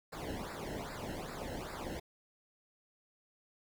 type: noise with flanger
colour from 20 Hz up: brown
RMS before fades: -42 dBFS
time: 0.12-2 s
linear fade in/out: 10 ms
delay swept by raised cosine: 0.32 to 0.86 ms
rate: 2.5 Hz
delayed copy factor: -0.9
effects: none